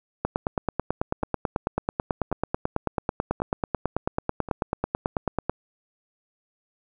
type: two click trains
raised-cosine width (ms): 1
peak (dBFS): -9 / -21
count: 49 / 4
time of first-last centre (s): 0.25-5.496 / 1.23-4.487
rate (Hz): 9.15 / 0.921
effects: none